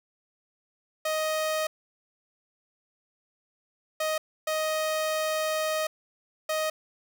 sawtooth tone bursts at uneven times, 625 Hz, D#5, 8 cents sharp, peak -22 dBFS, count 4, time 1.05-1.67 / 4-4.18 / 4.47-5.87 / 6.49-6.7 s, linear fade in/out 5 ms, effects none

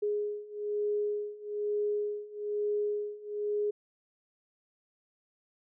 sine beating tone pair, 415.3 / 416.4 Hz, G#4 / G#4, 0 / +5 cents, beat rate 1.1 Hz, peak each -34 / -32 dBFS, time 0.02-3.71 s, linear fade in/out 10 ms, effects none

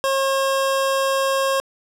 25% pulse tone, 540 Hz, C#5, 45 cents flat, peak -14 dBFS, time 0.04-1.6 s, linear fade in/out 0 ms, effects low-pass 12000 Hz 12 dB/octave + 9-bit

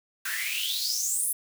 white noise with high-pass filter sweep, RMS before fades -29 dBFS, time 0.25-1.33 s, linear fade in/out 5 ms, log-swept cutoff 1500 to 11000 Hz, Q 8.7, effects none

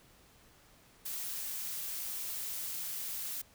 blue noise, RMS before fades -39 dBFS, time 1.05-3.42 s, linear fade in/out 10 ms, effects pink hiss -62 dBFS RMS until 3.54 s

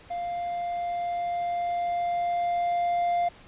triangle tone with level ramp, 698.5 Hz, F5, in tune, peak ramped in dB -27 to -20 dBFS, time 0.1-3.29 s, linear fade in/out 10 ms, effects pink hiss -51 dBFS RMS until 3.47 s + resampled to 8000 Hz

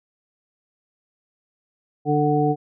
harmonic tone, 148.4 Hz, D3, 18 cents sharp, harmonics 1 / 2 / 3 / 5, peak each -22 / -22 / -22 / -22 dBFS, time 2.05-2.56 s, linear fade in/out 50 ms, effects none

